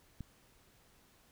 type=click; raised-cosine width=5 ms; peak=-30 dBFS; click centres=0.207 s; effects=pink hiss -66 dBFS RMS until 1.31 s